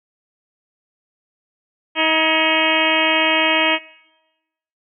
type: harmonic tone with a mistuned harmonic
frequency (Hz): 317.3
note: D#4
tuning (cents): +34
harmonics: 1 / 2 / 3 / 4 / 5 / 6 / 7 / 8 / 9 / 10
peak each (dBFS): -24 / -23 / -22 / -27 / -27 / -26 / -22 / -22 / -23 / -23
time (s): 1.95-3.79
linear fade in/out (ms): 50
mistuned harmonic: 5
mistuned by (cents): +79
effects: noise-tail reverb RT60 1.0 s tail -21 dB re dry